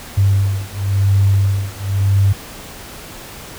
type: beating tone pair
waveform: sine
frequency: 98 / 98.95 Hz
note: G2 / G2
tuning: 0 / +17 cents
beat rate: 0.95 Hz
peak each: -15 dBFS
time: 0.17-2.33 s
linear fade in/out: 10 ms
effects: pink hiss -34 dBFS RMS until 3.58 s